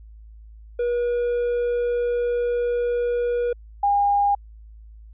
triangle / sine tone pair in turn, 481.5 / 809.8 Hz, B4 / G#5, -44 / -44 cents, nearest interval major sixth, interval 900 cents, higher second, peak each -18 / -16 dBFS, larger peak second, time 0.79-3.53 / 3.83-4.35 s, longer first, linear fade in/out 5 ms, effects added 54 Hz sine -41 dBFS peak until 5.13 s + resampled to 8000 Hz

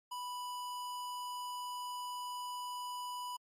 square tone, 987.8 Hz, B5, in tune, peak -40 dBFS, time 0.11-3.37 s, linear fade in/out 10 ms, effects MP3 64 kbps

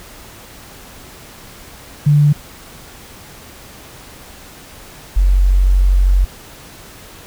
sine tone pair in turn, 146.83 / 46.4 Hz, D3 / F#1, 0 / +6 cents, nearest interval octave + minor sixth, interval 1994 cents, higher first, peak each -7 / -8 dBFS, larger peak first, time 2.06-2.33 / 5.16-6.25 s, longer second, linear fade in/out 10 ms, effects pink hiss -38 dBFS RMS until 7.26 s

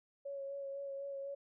sine tone with vibrato, 554.4 Hz, C#5, in tune, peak -40 dBFS, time 0.25-1.35 s, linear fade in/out 10 ms, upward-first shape sine, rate 4 Hz, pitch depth 19 cents each way, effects none

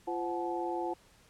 harmonic tone with a mistuned harmonic, 172.7 Hz, F3, 19 cents flat, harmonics 2 / 3 / 4 / 5, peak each -35 / -41 / -38 / -37 dBFS, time 0.07-0.94 s, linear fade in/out 10 ms, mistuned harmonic 4, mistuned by +110 cents, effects pink hiss -62 dBFS RMS until 1.29 s + low-pass 11000 Hz 12 dB/octave

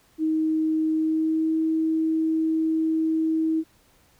sine tone with pitch glide, 315.3 to 319.7 Hz, D#4 to D#4, +23 to +47 cents, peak -20 dBFS, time 0.18-3.64 s, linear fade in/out 50 ms, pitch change +24 cents, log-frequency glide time 0.93-1.57 s, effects pink hiss -60 dBFS RMS until 4.19 s

